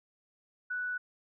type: tone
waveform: sine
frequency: 1481 Hz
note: F#6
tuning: 1 cent sharp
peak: -32 dBFS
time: 0.7-0.98 s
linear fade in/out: 10 ms
effects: none